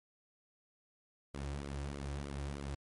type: tone with flanger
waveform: sawtooth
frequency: 70.4 Hz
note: C#2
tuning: 27 cents sharp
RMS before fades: -41 dBFS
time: 1.34-2.75 s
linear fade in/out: 5 ms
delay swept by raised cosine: 1.1 to 4.8 ms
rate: 3.2 Hz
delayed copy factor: -0.65
effects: MP3 48 kbps